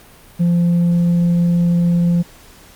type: tone with tanh clipping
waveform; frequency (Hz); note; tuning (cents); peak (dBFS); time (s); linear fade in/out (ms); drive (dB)
sine; 172.7; F3; -19; -12; 0.39-2.23; 20; 2
effects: pink hiss -44 dBFS RMS until 2.75 s + Opus 48 kbps